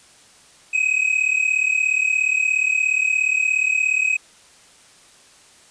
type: tone pair together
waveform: triangle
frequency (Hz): 2513 / 2550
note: D#7 / D#7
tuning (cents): +17 / +42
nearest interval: unison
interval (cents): 25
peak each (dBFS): -18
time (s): 0.73-4.17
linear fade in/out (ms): 10
effects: white hiss -50 dBFS RMS until 5.7 s + resampled to 22050 Hz